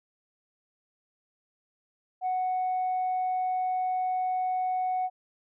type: tone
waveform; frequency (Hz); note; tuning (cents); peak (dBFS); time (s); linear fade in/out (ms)
sine; 740; F#5; 0; -24; 2.21-5.1; 50
effects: tanh soft clip ceiling -23 dBFS